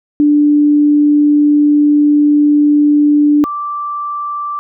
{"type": "tone pair in turn", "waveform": "sine", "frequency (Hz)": [294.4, 1171.2], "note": ["D4", "D6"], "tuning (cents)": [4, -5], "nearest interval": "2 octaves", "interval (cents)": 2391, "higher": "second", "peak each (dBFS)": [-6, -17], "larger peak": "first", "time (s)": [[0.2, 3.44], [3.44, 4.59]], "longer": "first", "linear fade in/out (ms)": 0, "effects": []}